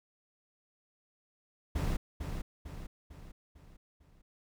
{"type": "noise with echo", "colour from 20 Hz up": "brown", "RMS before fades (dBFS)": -31, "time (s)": [1.75, 1.97], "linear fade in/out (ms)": 10, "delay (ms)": 450, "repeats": 5, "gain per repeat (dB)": -6, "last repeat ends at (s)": 4.22, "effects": []}